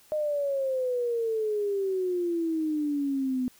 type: exponential sweep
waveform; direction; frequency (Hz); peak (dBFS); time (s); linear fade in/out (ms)
sine; down; 617 to 250; -25; 0.12-3.48; 0
effects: white hiss -58 dBFS RMS until 3.59 s